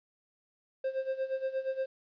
triangle tone with tremolo, 529 Hz, C5, 19 cents sharp, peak -26 dBFS, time 0.84-1.86 s, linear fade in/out 5 ms, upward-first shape sine, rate 8.5 Hz, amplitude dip 80%, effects resampled to 11025 Hz + 11-bit

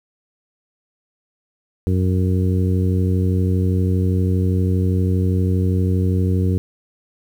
harmonic tone, 92.5 Hz, F#2, in tune, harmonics 1 / 2 / 3 / 4 / 5, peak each -16 / -22 / -26 / -28 / -30 dBFS, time 1.87-6.58 s, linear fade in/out 0 ms, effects 8-bit

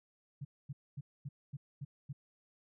sine tone bursts, 140.2 Hz, C#3, 20 cents sharp, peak -39 dBFS, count 7, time 0.41-2.13 s, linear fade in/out 10 ms, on 40 ms, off 240 ms, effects none

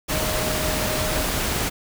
sine tone in noise, 621 Hz, D#5, 3 cents flat, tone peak -29 dBFS, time 0.11-1.28 s, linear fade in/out 20 ms, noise pink, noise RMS -24 dBFS, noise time 0.08-1.7 s, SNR -8 dB, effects none

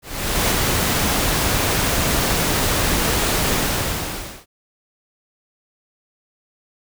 pink noise with ADSR envelope, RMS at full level -17 dBFS, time 0.02-4.46 s, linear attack 480 ms, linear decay 21 ms, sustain -2 dB, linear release 920 ms, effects none

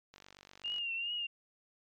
click train, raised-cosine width 0.2 ms, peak -35 dBFS, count 32, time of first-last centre 0.14-0.783 s, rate 48.2 Hz
sine tone with vibrato, 2797 Hz, F7, 2 cents sharp, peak -34 dBFS, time 0.64-1.27 s, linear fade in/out 10 ms, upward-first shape triangle, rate 2.5 Hz, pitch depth 74 cents each way
effects MP3 96 kbps

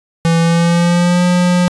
square tone with pitch glide, 166.3 to 178.24 Hz, E3 to F3, +16 to +36 cents, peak -10 dBFS, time 0.25-1.68 s, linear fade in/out 0 ms, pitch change +120 cents, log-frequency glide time 0.39-1.24 s, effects resampled to 22050 Hz

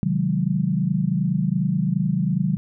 sine chord, Ab dominant seventh, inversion first, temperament equal, 130.81 / 155.56 / 185 / 207.7 Hz, C3 / Eb3 / Gb3 / Ab3, 0 / 0 / 0 / 0 cents, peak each -27 / -23 / -22 / -28 dBFS, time 0.03-2.57 s, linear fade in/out 0 ms, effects none

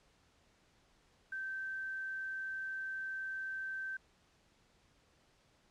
sine tone with quantisation, 1553 Hz, G6, 17 cents flat, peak -38 dBFS, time 1.32-3.97 s, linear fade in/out 5 ms, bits 11, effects pink hiss -70 dBFS RMS until 5.7 s + low-pass 7000 Hz 12 dB/octave

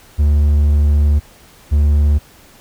triangle tone pair in turn, 73.42 / 73.42 Hz, D2 / D2, 0 / 0 cents, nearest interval unison, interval 0 cents, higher neither, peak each -7 dBFS, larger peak neither, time 0.18-1.2 / 1.71-2.19 s, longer first, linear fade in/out 20 ms, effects pink hiss -45 dBFS RMS until 2.6 s

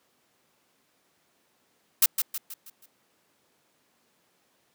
blue noise with echo, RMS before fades -18 dBFS, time 2.02-2.06 s, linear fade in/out 5 ms, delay 160 ms, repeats 5, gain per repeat -7 dB, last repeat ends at 2.86 s, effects pink hiss -68 dBFS RMS until 4.74 s + high-pass 200 Hz 12 dB/octave

